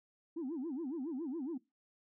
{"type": "tone with vibrato", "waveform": "sine", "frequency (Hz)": 293.7, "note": "D4", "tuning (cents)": 0, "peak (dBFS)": -35, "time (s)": [0.36, 1.58], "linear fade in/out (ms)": 10, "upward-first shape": "sine", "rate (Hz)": 7.2, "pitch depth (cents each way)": 280, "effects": ["noise-tail reverb RT60 0.2 s tail -19 dB re dry", "tanh soft clip ceiling -34 dBFS"]}